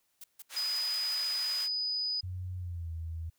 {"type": "noise bursts", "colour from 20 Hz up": "blue", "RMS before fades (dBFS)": -46, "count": 6, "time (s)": [0.21, 1.146], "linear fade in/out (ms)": 5, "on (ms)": 31, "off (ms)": 150}
{"type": "band-pass noise", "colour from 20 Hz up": "pink", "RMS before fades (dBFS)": -43, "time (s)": [0.49, 1.69], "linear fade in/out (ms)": 50, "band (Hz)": [1400, 16000], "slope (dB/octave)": 12}
{"type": "tone", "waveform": "sine", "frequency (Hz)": 4978, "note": "D#8", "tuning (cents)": 0, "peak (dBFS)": -30, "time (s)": [0.56, 2.21], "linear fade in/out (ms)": 10}
{"type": "tone with pitch glide", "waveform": "sine", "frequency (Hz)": [91.3, 81.81], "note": ["F#2", "E2"], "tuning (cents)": [-23, -13], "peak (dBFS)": -35, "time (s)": [2.23, 3.3], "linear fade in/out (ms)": 10, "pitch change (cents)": -190, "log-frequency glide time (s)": [2.56, 2.92]}
{"effects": ["white hiss -75 dBFS RMS until 3.38 s"]}